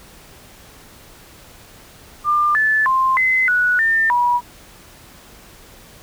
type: tone with pitch steps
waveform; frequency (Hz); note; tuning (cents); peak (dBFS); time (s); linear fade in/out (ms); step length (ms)
sine; 1197 / 1743 / 1050 / 2045 / 1470 / 1801 / 969; D6 / A6 / C6 / C7 / F#6 / A6 / B5; +33 / -17 / +6 / -40 / -12 / +40 / -33; -13; 2.24-4.41; 50; 310
effects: pink hiss -44 dBFS RMS until 6.02 s